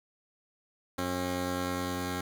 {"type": "tone pair together", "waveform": "10% pulse", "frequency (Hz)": [89.9, 269.4], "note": ["F#2", "C#4"], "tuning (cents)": [-49, -49], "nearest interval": "octave + perfect fifth", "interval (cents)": 1900, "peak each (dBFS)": -26, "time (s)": [0.98, 2.21], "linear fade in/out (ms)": 5, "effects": []}